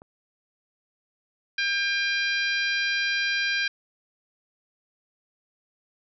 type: click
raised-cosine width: 1 ms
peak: -32 dBFS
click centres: 0.019 s
type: harmonic tone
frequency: 800 Hz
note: G5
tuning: 35 cents sharp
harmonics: 2 / 3 / 4 / 5 / 6 / 7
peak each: -26 / -28 / -34 / -33 / -34 / -41 dBFS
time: 1.58-3.68 s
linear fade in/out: 5 ms
effects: none